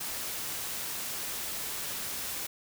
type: noise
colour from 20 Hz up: white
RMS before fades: -36 dBFS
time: 0-2.47 s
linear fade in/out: 10 ms
effects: none

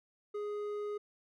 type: tone with hard clipping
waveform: sine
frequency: 415.3 Hz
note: G#4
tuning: in tune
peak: -37 dBFS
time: 0.34-0.98 s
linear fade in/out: 10 ms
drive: 6 dB
effects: none

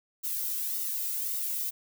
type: noise with flanger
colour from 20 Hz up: violet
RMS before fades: -32 dBFS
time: 0.23-1.71 s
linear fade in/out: 20 ms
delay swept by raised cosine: 1.2 to 1.81 ms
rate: 1.8 Hz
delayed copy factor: -0.65
effects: none

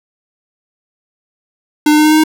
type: tone with pitch steps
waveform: square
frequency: 300 / 302.4 / 304.9 / 307.4 / 309.9 / 312.4 Hz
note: D4 / D#4 / D#4 / D#4 / D#4 / D#4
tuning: +37 / -49 / -35 / -21 / -7 / +7 cents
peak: -7 dBFS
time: 1.86-2.238 s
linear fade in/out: 5 ms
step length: 63 ms
effects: none

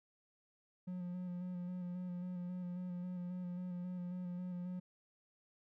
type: tone with vibrato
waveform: triangle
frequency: 179.3 Hz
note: F3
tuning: 46 cents sharp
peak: -38 dBFS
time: 0.87-4.8 s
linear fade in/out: 10 ms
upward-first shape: square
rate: 3.7 Hz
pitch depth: 20 cents each way
effects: none

